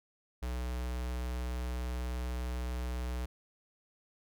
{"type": "tone with notch filter", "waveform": "square", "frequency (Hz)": 61.74, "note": "B1", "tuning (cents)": 0, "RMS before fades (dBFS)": -36, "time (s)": [0.42, 3.26], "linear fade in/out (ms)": 10, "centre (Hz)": 230, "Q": 1.9, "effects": []}